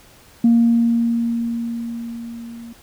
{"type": "tone with level ramp", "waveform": "sine", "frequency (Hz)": 233.1, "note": "A#3", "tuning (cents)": 0, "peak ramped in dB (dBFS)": [-8, -33], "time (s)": [0.44, 2.73], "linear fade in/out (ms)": 5, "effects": ["tanh soft clip ceiling -6 dBFS", "pink hiss -48 dBFS RMS until 2.82 s"]}